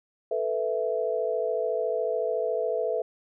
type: chord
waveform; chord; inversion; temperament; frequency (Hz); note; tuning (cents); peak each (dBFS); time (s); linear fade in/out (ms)
sine; A suspended second; none; equal; 440 / 493.9 / 659.3; A4 / B4 / E5; 0 / 0 / 0; -29; 0.31-3.02; 5
effects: none